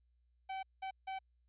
45% pulse tone bursts at uneven times, 767 Hz, G5, 38 cents flat, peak -39 dBFS, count 3, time 0.49-0.63 / 0.82-0.91 / 1.07-1.19 s, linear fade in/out 10 ms, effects added 60 Hz sine -70 dBFS peak until 1.48 s + resampled to 8000 Hz

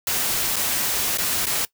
white noise with dropouts, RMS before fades -23 dBFS, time 0.07-1.65 s, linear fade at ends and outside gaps 2 ms, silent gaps 0.559-0.564 / 1.174-1.184 / 1.457-1.467 s, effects noise-tail reverb RT60 0.1 s tail -20 dB re dry

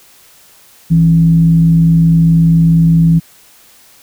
sine tone with frequency modulation, 164.81 Hz, E3, in tune, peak -5 dBFS, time 0.9-3.2 s, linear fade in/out 20 ms, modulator 108 Hz, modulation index 0.28, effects white hiss -44 dBFS RMS until 4.02 s

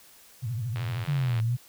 sine tone with vibrato, 116.54 Hz, A#2, in tune, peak -28 dBFS, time 0.42-1.05 s, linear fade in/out 20 ms, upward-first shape sine, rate 13 Hz, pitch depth 190 cents each way
click train, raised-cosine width 0.3 ms, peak -22 dBFS, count 56, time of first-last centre 0.76-1.4 s, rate 85.9 Hz
sine linear two-way sweep, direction down then up, 149.6 to 110 to 126.4 Hz, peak -23 dBFS, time 1.07-1.57 s, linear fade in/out 20 ms, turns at 1.41 s
effects white hiss -54 dBFS RMS until 1.68 s

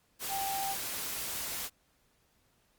sine tone in noise, 784 Hz, G5, in tune, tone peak -33 dBFS, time 0.28-0.76 s, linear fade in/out 50 ms, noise white, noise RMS -37 dBFS, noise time 0.19-1.7 s, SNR +1 dB, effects pink hiss -71 dBFS RMS until 2.78 s + Opus 48 kbps

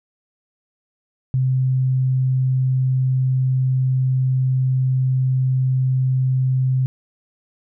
sine tone, 130 Hz, C3, 11 cents flat, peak -15 dBFS, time 1.34-6.86 s, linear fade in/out 0 ms, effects none

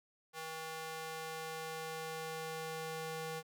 square tone with high-pass filter sweep, 160 Hz, D#3, 49 cents sharp, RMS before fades -43 dBFS, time 0.33-3.43 s, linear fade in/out 50 ms, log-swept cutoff 700 to 360 Hz, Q 0.85, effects none

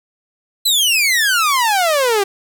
sawtooth exponential sweep, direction down, 4100 to 384.3 Hz, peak -9 dBFS, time 0.65-2.24 s, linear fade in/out 10 ms, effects none

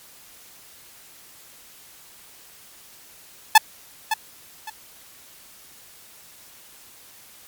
sawtooth tone with echo, 868 Hz, A5, 24 cents flat, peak -3 dBFS, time 3.55-3.58 s, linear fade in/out 5 ms, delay 560 ms, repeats 2, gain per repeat -12 dB, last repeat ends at 4.7 s, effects white hiss -48 dBFS RMS until 7.47 s + MP3 96 kbps

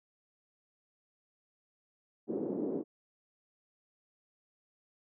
white band-pass noise, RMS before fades -35 dBFS, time 2.27-2.84 s, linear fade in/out 50 ms, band 230 to 390 Hz, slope 24 dB/octave, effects none

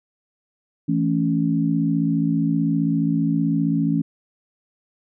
sine chord, A major, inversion second, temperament equal with one note detuned, 164.81 / 220 / 278.8 Hz, E3 / A3 / C#4, 0 / 0 / +10 cents, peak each -21 / -24 / -21 dBFS, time 0.88-4.02 s, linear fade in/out 10 ms, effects none

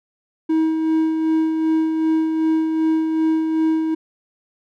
triangle tone with tremolo, 318.8 Hz, D#4, 42 cents sharp, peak -12 dBFS, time 0.49-3.95 s, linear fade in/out 10 ms, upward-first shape sine, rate 2.6 Hz, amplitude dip 40%, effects none

